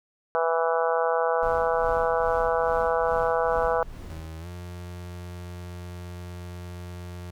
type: harmonic tone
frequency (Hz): 164.81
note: E3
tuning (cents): 0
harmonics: 3 / 4 / 5 / 6 / 7 / 8 / 9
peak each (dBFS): -25 / -27 / -29 / -31 / -32 / -33 / -34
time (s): 0.35-3.83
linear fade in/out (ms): 0
type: noise with tremolo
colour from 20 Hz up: brown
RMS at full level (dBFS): -36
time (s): 1.42-4.27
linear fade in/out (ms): 10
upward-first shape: sine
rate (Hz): 2.4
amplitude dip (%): 60
type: tone with pitch glide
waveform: 35% pulse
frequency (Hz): 80.2 to 88.47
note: E2 to F2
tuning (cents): -47 to +23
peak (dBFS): -34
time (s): 4.09-7.31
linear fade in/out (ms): 10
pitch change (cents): +170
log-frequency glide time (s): 4.39-4.47
effects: none